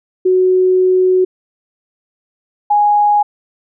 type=tone pair in turn; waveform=sine; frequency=370 / 828.9 Hz; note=F#4 / G#5; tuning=0 / -4 cents; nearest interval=octave + major second; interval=1396 cents; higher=second; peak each=-8 dBFS; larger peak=neither; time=0.25-1.25 / 2.7-3.23 s; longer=first; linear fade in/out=10 ms; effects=none